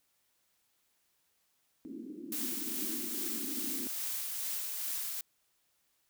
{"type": "band-pass noise", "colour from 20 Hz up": "white", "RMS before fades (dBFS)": -44, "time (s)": [1.85, 3.87], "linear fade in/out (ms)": 0, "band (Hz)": [230, 330], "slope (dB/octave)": 48}
{"type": "noise with tremolo", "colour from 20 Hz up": "blue", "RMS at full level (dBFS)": -36, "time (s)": [2.32, 5.21], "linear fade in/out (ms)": 2, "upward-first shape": "sine", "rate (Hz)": 2.4, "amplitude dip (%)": 25}
{"effects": ["white hiss -75 dBFS RMS until 6.09 s"]}